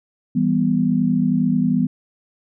sine chord, E minor, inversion none, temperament just, 164.81 / 197.78 / 247.2 Hz, E3 / G3 / B3, 0 / +16 / +2 cents, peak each -21 / -20 / -18 dBFS, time 0.35-1.87 s, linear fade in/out 10 ms, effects none

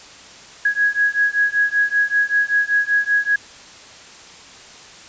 sine beating tone pair, 1659 / 1664.2 Hz, G#6 / G#6, -2 / +3 cents, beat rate 5.2 Hz, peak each -18 dBFS, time 0.65-3.36 s, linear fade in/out 5 ms, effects white hiss -41 dBFS RMS until 5.08 s + resampled to 16000 Hz

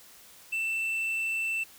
triangle tone, 2668 Hz, E7, 20 cents sharp, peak -26 dBFS, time 0.52-1.64 s, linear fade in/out 10 ms, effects white hiss -53 dBFS RMS until 1.78 s

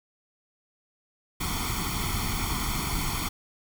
pink noise with comb filter, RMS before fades -29 dBFS, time 1.4-3.29 s, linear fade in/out 10 ms, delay 0.9 ms, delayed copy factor +0.9, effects none

